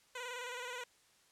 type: tone with vibrato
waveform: 10% pulse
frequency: 493.9 Hz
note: B4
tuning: in tune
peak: -33 dBFS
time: 0.15-0.84 s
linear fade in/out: 5 ms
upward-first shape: square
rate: 19 Hz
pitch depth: 45 cents each way
effects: white hiss -68 dBFS RMS until 1.31 s + low-pass 9000 Hz 12 dB/octave